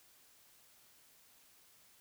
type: silence
effects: white hiss -65 dBFS RMS until 2 s